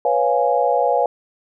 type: chord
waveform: sine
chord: C# dominant seventh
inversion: third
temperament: equal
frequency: 493.9 / 554.4 / 698.5 / 830.6 Hz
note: B4 / C#5 / E#5 / G#5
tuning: 0 / 0 / 0 / 0 cents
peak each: -20 dBFS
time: 0.05-1.06 s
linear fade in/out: 2 ms
effects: none